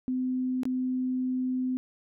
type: tone with dropouts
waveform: sine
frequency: 255.5 Hz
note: C4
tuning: 41 cents flat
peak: -26 dBFS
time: 0.08-1.77 s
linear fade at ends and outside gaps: 0 ms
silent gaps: 0.633-0.654 s
effects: none